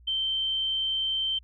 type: tone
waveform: sine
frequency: 3115 Hz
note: G7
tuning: 12 cents flat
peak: -25 dBFS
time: 0.07-1.39 s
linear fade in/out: 10 ms
effects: added 60 Hz sine -51 dBFS peak until 1.43 s